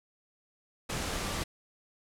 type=tone in noise; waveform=sine; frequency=1174.7 Hz; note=D6; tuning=in tune; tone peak=-45 dBFS; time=1.13-1.42 s; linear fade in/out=10 ms; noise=pink; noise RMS=-34 dBFS; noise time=0.89-1.44 s; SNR=-14 dB; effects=low-pass 10000 Hz 12 dB/octave